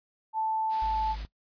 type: tone with pitch glide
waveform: sine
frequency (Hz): 880 to 874.4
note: A5 to A5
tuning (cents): 0 to -11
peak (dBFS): -26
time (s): 0.33-1.16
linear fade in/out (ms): 50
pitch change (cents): -11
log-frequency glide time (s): 0.89-0.96
type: high-pass noise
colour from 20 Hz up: white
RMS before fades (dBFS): -43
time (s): 0.69-1.27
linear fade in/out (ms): 50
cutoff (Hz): 150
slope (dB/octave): 12
type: tone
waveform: triangle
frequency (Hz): 51.91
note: G#1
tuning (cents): 0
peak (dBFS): -32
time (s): 0.82-1.25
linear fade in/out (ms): 0
effects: noise-tail reverb RT60 0.1 s tail -19 dB re dry + resampled to 11025 Hz